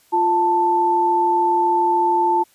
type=tone pair together; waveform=sine; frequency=349.2 / 883.5 Hz; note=F4 / A5; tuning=0 / +7 cents; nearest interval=octave + major third; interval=1607 cents; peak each=-21 / -15 dBFS; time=0.12-2.44 s; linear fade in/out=20 ms; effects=white hiss -56 dBFS RMS until 2.54 s + resampled to 32000 Hz